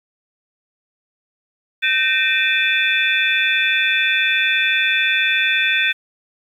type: tone cluster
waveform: sine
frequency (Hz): 1544 / 1835 / 2390 / 2586 / 3489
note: G6 / A#6 / D7 / E7 / A7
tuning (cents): -27 / -28 / +30 / -34 / -15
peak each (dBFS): -21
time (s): 1.82-5.93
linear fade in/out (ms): 20
effects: 8-bit